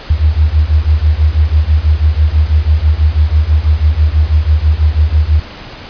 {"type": "beating tone pair", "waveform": "sine", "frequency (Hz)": [73.42, 79.52], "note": ["D2", "D#2"], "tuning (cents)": [0, 38], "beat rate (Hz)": 6.1, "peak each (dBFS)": -10, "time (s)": [0.1, 5.4], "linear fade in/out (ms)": 5, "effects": ["pink hiss -30 dBFS RMS until 5.89 s", "resampled to 11025 Hz"]}